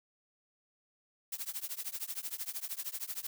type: noise with tremolo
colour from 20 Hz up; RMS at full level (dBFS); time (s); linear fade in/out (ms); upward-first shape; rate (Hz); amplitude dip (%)
blue; -36; 1.32-3.27; 5; triangle; 13; 100
effects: none